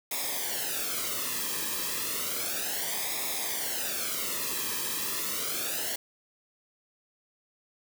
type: noise with flanger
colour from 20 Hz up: white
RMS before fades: -32 dBFS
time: 0.11-5.96 s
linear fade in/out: 5 ms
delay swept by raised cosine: 0.67 to 1.41 ms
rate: 0.32 Hz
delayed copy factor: -0.75
effects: none